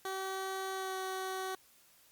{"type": "tone with pitch glide", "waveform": "15% pulse", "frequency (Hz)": [382.4, 377.8], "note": ["G4", "F#4"], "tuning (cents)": [-43, 36], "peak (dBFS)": -30, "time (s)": [0.05, 1.55], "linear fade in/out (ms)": 2, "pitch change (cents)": -21, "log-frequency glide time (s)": [0.72, 0.97], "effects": ["white hiss -64 dBFS RMS until 2.11 s", "Opus 48 kbps"]}